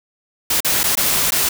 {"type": "noise with dropouts", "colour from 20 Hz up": "white", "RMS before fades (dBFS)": -17, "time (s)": [0.5, 1.49], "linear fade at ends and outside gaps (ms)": 5, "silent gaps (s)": [[0.605, 0.646], [0.833, 0.838], [0.954, 0.971], [1.307, 1.32]], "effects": []}